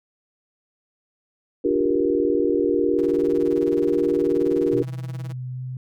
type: chord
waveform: sine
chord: G minor seventh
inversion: second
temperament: just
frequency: 294 / 352.8 / 392 / 470.4 Hz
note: D4 / F4 / G4 / Bb4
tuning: +2 / +18 / 0 / +16 cents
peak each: -23 dBFS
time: 1.64-4.83 s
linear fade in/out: 10 ms
type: click train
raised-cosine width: 5 ms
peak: -31 dBFS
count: 65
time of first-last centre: 1.66-4.813 s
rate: 20.3 Hz
type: tone with tremolo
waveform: sawtooth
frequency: 162.2 Hz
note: E3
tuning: 28 cents flat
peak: -31 dBFS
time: 2.98-5.33 s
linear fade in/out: 10 ms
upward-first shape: sine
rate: 19 Hz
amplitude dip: 95%
type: tone with pitch glide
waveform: sine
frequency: 126.7 to 127.88 Hz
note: B2 to C3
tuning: +45 to -39 cents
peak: -28 dBFS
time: 4.73-5.77 s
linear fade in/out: 2 ms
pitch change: +16 cents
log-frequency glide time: 5.53-5.61 s
effects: none